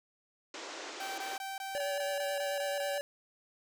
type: band-pass noise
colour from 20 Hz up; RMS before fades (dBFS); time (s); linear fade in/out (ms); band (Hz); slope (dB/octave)
pink; -44; 0.54-1.37; 2; 300 to 7300; 48
type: tone bursts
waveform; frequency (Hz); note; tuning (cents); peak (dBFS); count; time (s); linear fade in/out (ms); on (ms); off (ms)
sawtooth; 777; G5; -16; -34; 10; 1-2.98; 2; 180; 20
type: tone with vibrato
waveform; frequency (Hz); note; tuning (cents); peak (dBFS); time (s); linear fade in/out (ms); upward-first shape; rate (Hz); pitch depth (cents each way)
square; 571; D5; -49; -34; 1.75-3.01; 0; sine; 9.2; 18
effects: none